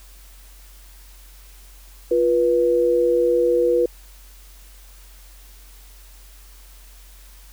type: tone pair together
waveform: sine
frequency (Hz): 349.2 / 486.8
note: F4 / B4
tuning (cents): 0 / -25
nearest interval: tritone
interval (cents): 575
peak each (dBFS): -20 / -16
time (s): 2.11-3.86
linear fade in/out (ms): 5
effects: added 46 Hz sine -43 dBFS peak until 7.52 s + white hiss -50 dBFS RMS until 7.52 s